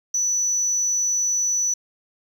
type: tone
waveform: sine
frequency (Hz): 5950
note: F#8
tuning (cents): +9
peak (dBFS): -18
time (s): 0.14-1.74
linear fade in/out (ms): 5
effects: tanh soft clip ceiling -14 dBFS + 8-bit